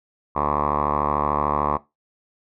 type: tone with low-pass filter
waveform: 5% pulse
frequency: 73.42 Hz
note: D2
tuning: in tune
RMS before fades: -22 dBFS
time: 0.35-1.78 s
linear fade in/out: 20 ms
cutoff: 1100 Hz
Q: 7.1
effects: noise-tail reverb RT60 0.2 s tail -18 dB re dry